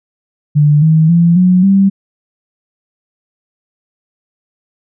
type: tone with pitch steps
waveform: sine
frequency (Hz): 148 / 158.62 / 170.01 / 182.21 / 195.29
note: D3 / D#3 / F3 / F#3 / G3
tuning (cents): +14 / +34 / -46 / -26 / -6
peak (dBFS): -5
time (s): 0.55-1.9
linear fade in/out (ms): 20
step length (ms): 270
effects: none